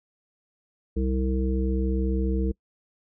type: harmonic tone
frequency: 64.8 Hz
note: C2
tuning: 16 cents flat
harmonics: 1 / 3 / 5 / 7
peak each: -24 / -29 / -31 / -32 dBFS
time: 0.96-2.52 s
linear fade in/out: 10 ms
effects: noise-tail reverb RT60 0.1 s tail -25 dB re dry